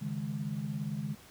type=chord; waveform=sine; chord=C# suspended second; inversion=none; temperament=just; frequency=138.59 / 155.92 / 207.9 Hz; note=C#3 / D#3 / G#3; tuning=0 / +4 / +2 cents; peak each=-38 / -37 / -37 dBFS; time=0.01-1.15 s; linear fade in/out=10 ms; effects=pink hiss -55 dBFS RMS until 1.3 s + high-pass 60 Hz 12 dB/octave